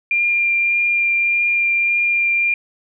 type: tone with vibrato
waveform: sine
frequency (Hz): 2394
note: D7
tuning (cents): +33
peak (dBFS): -14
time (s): 0.11-2.54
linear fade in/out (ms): 2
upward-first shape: triangle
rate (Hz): 1.7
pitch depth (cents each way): 10
effects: none